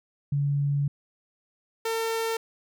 sine / sawtooth tone pair in turn, 142.4 / 452.1 Hz, C#3 / A4, +47 / +47 cents, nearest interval octave + minor sixth, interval 2000 cents, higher second, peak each -22 dBFS, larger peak neither, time 0.32-0.88 / 1.85-2.37 s, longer first, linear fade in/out 5 ms, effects none

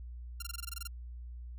5% pulse tone bursts, 1387 Hz, F6, 12 cents flat, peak -27 dBFS, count 11, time 0.4-0.874 s, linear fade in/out 5 ms, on 24 ms, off 21 ms, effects added 60 Hz sine -42 dBFS peak until 1.58 s

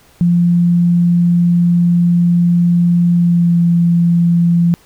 sine tone with pitch glide, 173.4 to 171.11 Hz, F3 to F3, -12 to -35 cents, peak -8 dBFS, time 0.21-4.74 s, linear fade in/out 0 ms, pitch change -23 cents, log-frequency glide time 3.13-3.6 s, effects pink hiss -48 dBFS RMS until 4.85 s

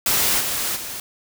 white noise with level steps, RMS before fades -19 / -24 / -31 dBFS, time 0.06-1 s, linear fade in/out 2 ms, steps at 0.39 / 0.75 s, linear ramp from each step 20 ms, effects none

